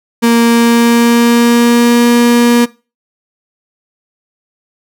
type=tone with pitch glide; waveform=35% pulse; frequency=233.1 to 238.5 Hz; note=A#3 to A#3; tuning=0 to +40 cents; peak=-4 dBFS; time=0.22-2.66 s; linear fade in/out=20 ms; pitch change=+40 cents; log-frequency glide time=0.45-2.07 s; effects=noise-tail reverb RT60 0.3 s tail -20 dB re dry